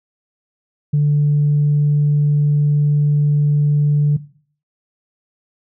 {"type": "tone", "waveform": "sine", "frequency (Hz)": 146.83, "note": "D3", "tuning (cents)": 0, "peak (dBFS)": -10, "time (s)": [0.93, 4.17], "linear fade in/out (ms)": 10, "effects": ["noise-tail reverb RT60 0.5 s tail -18 dB re dry", "tanh soft clip ceiling -8 dBFS"]}